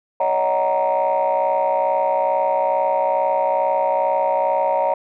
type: chord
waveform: sine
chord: D# minor seventh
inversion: third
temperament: just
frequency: 560 / 622.3 / 746.7 / 933.4 Hz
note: C#5 / D#5 / F#5 / A#5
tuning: +18 / 0 / +16 / +2 cents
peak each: -20 / -21 / -22 / -19 dBFS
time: 0.2-4.94 s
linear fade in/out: 5 ms
effects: tanh soft clip ceiling -10 dBFS